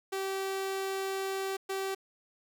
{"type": "tone bursts at uneven times", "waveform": "sawtooth", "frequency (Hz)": 386.4, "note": "G4", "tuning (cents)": -25, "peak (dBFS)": -28, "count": 2, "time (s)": [[0.12, 1.57], [1.69, 1.95]], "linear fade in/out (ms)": 10, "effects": ["9-bit"]}